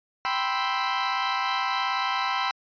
sawtooth chord, C major seventh, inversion second, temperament equal, 784 / 987.8 / 1046.5 / 1318.5 Hz, G5 / B5 / C6 / E6, 0 / 0 / 0 / 0 cents, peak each -26 dBFS, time 0.25-2.51 s, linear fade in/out 0 ms, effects resampled to 11025 Hz

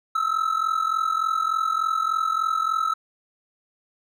triangle ring-modulated tone, 1308 Hz, E6, 14 cents flat, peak -16 dBFS, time 0.15-2.94 s, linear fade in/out 2 ms, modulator 21.7 Hz, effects none

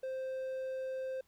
triangle tone, 523.3 Hz, C5, in tune, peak -34 dBFS, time 0.03-1.21 s, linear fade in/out 5 ms, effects pink hiss -72 dBFS RMS until 1.27 s

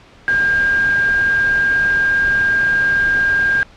sine tone in noise, 1607 Hz, G6, 43 cents sharp, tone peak -12 dBFS, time 0.28-3.63 s, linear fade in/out 0 ms, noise pink, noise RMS -29 dBFS, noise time 0.28-3.63 s, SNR +14 dB, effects pink hiss -45 dBFS RMS until 3.76 s + low-pass 4000 Hz 12 dB/octave

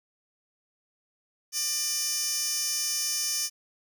15% pulse tone with high-pass filter, 597 Hz, D5, 28 cents sharp, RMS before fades -29 dBFS, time 1.52-3.5 s, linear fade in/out 50 ms, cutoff 5500 Hz, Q 1.9, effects none

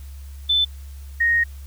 sine tone pair in turn, 3520 / 1864.7 Hz, A7 / A#6, 0 / 0 cents, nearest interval major seventh, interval 1100 cents, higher first, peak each -15 dBFS, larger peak neither, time 0.49-0.65 / 1.2-1.44 s, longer second, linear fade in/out 10 ms, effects added 69 Hz sine -34 dBFS peak until 1.66 s + white hiss -52 dBFS RMS until 1.66 s

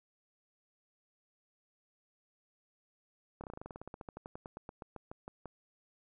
slowing click train, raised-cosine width 1 ms, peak -30 dBFS, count 26, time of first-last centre 3.41-5.457 s, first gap 28 ms, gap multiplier 1.08, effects none

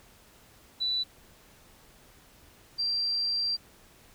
sine tone pair in turn, 3967 / 4718 Hz, B7 / D8, +7 / +7 cents, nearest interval minor third, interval 300 cents, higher second, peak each -26 dBFS, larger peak neither, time 0.8-1.04 / 2.78-3.57 s, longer second, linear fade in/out 20 ms, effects pink hiss -57 dBFS RMS until 4.14 s

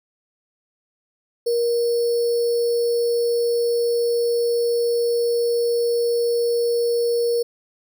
sine tone with sample-and-hold, 472.9 Hz, A#4, 25 cents sharp, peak -17 dBFS, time 1.46-7.43 s, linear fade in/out 10 ms, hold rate 4900 Hz, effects none

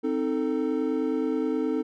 triangle chord, A diminished, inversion first, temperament equal with one note detuned, 261.6 / 311.1 / 443.3 Hz, C4 / Eb4 / A4, 0 / 0 / +13 cents, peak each -26 / -26 / -27 dBFS, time 0.03-1.83 s, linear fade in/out 20 ms, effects none

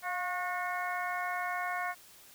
harmonic tone with a mistuned harmonic, 363.3 Hz, F#4, 32 cents flat, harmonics 2 / 3 / 4 / 5 / 6, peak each -36 / -38 / -39 / -40 / -41 dBFS, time 0.02-1.95 s, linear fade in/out 50 ms, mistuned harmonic 2, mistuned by -34 cents, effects white hiss -56 dBFS RMS until 2.34 s

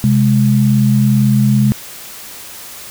sine tone pair together, 130 / 208 Hz, C3 / G#3, -11 / +3 cents, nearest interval minor sixth, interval 814 cents, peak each -11 dBFS, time 0.04-1.72 s, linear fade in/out 0 ms, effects white hiss -32 dBFS RMS until 2.9 s

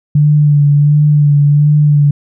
sine tone with vibrato, 146.83 Hz, D3, in tune, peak -5 dBFS, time 0.15-2.11 s, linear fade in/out 5 ms, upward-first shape sine, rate 1.4 Hz, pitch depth 29 cents each way, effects none

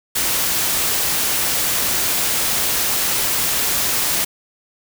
white noise, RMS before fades -19 dBFS, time 0.15-4.25 s, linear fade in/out 10 ms, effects none

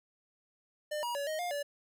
square tone with pitch steps, 600 / 957 / 567 / 624 / 707 / 576 Hz, D5 / A#5 / C#5 / D#5 / F5 / D5, +37 / +45 / +39 / +5 / +21 / -34 cents, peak -34 dBFS, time 0.91-1.63 s, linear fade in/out 10 ms, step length 120 ms, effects none

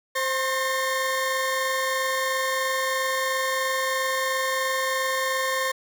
40% pulse tone cluster, 524 / 1071 / 1818 Hz, C5 / C6 / A#6, +2 / +40 / -44 cents, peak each -27 dBFS, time 0.15-5.72 s, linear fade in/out 10 ms, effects none

